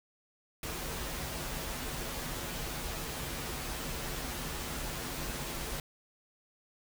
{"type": "noise with comb filter", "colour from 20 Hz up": "pink", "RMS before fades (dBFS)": -38, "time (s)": [0.63, 5.8], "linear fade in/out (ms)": 2, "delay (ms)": 10, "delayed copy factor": -0.55, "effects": []}